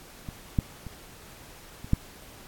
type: clicks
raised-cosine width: 5 ms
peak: -23 / -10 / -26 / -27 / -8 dBFS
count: 5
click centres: 0.288 / 0.588 / 0.867 / 1.845 / 1.934 s
effects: pink hiss -49 dBFS RMS until 2.47 s + AAC 64 kbps